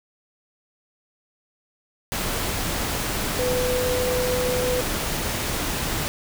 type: tone in noise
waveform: sine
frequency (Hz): 500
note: B4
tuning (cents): +21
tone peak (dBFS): -22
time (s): 3.39-4.81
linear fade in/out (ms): 0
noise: pink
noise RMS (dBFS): -26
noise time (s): 2.12-6.08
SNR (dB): +1
effects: none